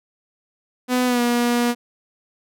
sawtooth tone with pitch glide, 250.3 to 240.1 Hz, B3 to B3, +23 to -49 cents, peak -13 dBFS, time 0.88-1.75 s, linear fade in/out 50 ms, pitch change -72 cents, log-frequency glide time 1.06-1.21 s, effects none

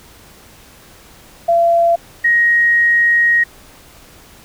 sine tone pair in turn, 680 / 1881.6 Hz, F5 / A#6, -46 / +16 cents, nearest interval octave + tritone, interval 1762 cents, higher second, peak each -9 dBFS, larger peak neither, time 1.48-1.96 / 2.24-3.44 s, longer second, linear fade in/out 10 ms, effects pink hiss -43 dBFS RMS until 4.44 s

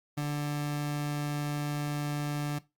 30% pulse tone, 146.7 Hz, D3, 2 cents flat, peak -27 dBFS, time 0.17-2.59 s, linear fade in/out 10 ms, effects noise-tail reverb RT60 0.2 s tail -17 dB re dry + Opus 48 kbps

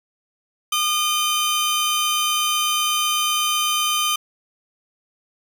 sawtooth tone pair together, 1216 / 3074 Hz, D#6 / G7, -40 / -35 cents, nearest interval octave + major third, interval 1605 cents, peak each -18 dBFS, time 0.72-4.16 s, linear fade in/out 5 ms, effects none

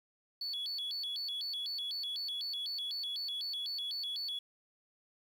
sine tone with vibrato, 3879 Hz, B7, 32 cents flat, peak -34 dBFS, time 0.41-4.39 s, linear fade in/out 5 ms, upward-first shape square, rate 4 Hz, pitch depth 240 cents each way, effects tanh soft clip ceiling -33 dBFS + 10-bit

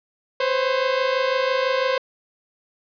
sawtooth tone pair together, 510 / 536 Hz, C5 / C5, -44 / +42 cents, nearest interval minor second, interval 86 cents, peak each -18 dBFS, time 0.4-1.98 s, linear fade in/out 5 ms, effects resampled to 11025 Hz + 8-bit

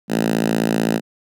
5% pulse tone with high-pass filter, 55.7 Hz, A1, 22 cents sharp, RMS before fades -19 dBFS, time 0.08-1.01 s, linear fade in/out 50 ms, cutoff 200 Hz, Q 2.9, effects none

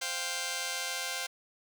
5% pulse chord, C suspended fourth, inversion none, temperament just, 523.3 / 697.7 / 784.9 Hz, C5 / F5 / G5, 0 / -2 / +2 cents, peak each -27 dBFS, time 0.01-1.27 s, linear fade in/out 10 ms, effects none

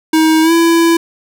square tone with pitch glide, 317.2 to 333.7 Hz, D#4 to E4, +33 to +21 cents, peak -8 dBFS, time 0.13-0.97 s, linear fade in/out 5 ms, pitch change +88 cents, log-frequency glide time 0.42-0.52 s, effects none

